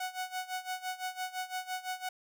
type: tone with tremolo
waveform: sawtooth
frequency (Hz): 740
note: F#5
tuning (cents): 0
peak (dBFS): -29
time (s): 0-2.09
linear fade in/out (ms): 5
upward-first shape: sine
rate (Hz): 5.9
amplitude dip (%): 85
effects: none